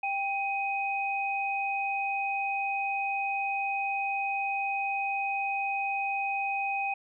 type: tone pair together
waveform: sine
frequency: 790 / 2508 Hz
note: G5 / D#7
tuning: +13 / +13 cents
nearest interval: octave + minor sixth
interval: 2000 cents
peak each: -30 / -31 dBFS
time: 0.03-6.94 s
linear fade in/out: 5 ms
effects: none